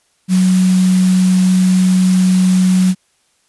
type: tone in noise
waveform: sine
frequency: 185 Hz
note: F#3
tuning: in tune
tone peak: -8 dBFS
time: 0.28-2.95 s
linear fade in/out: 50 ms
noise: white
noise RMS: -26 dBFS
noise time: 0.28-2.95 s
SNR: +15 dB
effects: white hiss -59 dBFS RMS until 3.48 s + resampled to 24000 Hz